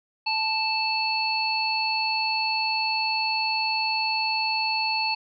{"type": "harmonic tone", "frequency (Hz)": 880, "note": "A5", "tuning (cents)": 0, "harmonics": [1, 3, 5], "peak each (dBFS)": [-27, -27, -27], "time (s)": [0.26, 5.15], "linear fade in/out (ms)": 10, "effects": []}